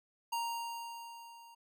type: tone with level ramp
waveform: square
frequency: 932.3 Hz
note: A#5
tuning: in tune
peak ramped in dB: -33 to -55 dBFS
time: 0.32-1.55 s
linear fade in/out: 10 ms
effects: none